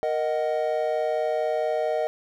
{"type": "chord", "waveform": "triangle", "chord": "D# minor", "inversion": "second", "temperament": "just", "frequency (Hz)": [466.7, 622.3, 746.7], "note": ["A#4", "D#5", "F#5"], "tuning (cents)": [2, 0, 16], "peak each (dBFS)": [-26, -23, -28], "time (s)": [0.03, 2.07], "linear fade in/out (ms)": 0, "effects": []}